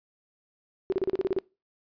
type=tone bursts; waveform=sine; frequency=379 Hz; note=F#4; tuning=42 cents sharp; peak=-22 dBFS; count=9; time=0.9-1.387 s; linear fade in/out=0 ms; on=23 ms; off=35 ms; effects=noise-tail reverb RT60 0.3 s tail -25 dB re dry + resampled to 11025 Hz